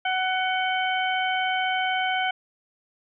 harmonic tone with a mistuned harmonic, 746 Hz, F#5, 14 cents sharp, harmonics 1 / 2 / 3 / 4, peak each -25 / -28 / -30 / -31 dBFS, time 0.05-2.31 s, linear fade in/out 5 ms, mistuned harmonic 4, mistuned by +47 cents, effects none

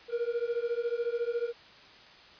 triangle beating tone pair, 466.2 / 480.2 Hz, A#4 / B4, 0 / -49 cents, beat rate 14 Hz, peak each -30 dBFS, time 0.08-1.53 s, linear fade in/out 50 ms, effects white hiss -53 dBFS RMS until 2.39 s + resampled to 11025 Hz

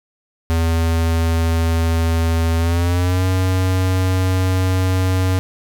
square tone with pitch glide, 82.41 to 93.04 Hz, E2 to F#2, 0 to +10 cents, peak -15 dBFS, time 0.5-5.39 s, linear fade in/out 0 ms, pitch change +210 cents, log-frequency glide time 2.57-3.25 s, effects none

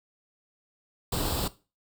pink noise with comb filter, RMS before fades -29 dBFS, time 1.12-1.48 s, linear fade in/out 5 ms, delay 0.24 ms, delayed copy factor +0.65, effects noise-tail reverb RT60 0.3 s tail -17 dB re dry

